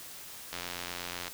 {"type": "click train", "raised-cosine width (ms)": 0.2, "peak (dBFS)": -19, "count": 67, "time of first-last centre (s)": [0.53, 1.28], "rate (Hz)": 88, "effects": ["white hiss -46 dBFS RMS until 1.33 s"]}